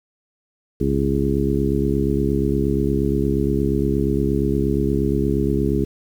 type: harmonic tone with a mistuned harmonic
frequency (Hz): 68.5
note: C#2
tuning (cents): -20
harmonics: 1 / 2 / 3 / 4 / 5 / 6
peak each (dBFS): -24 / -24 / -24 / -24 / -24 / -24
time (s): 0.8-5.85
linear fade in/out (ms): 10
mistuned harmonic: 1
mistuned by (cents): -140
effects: 8-bit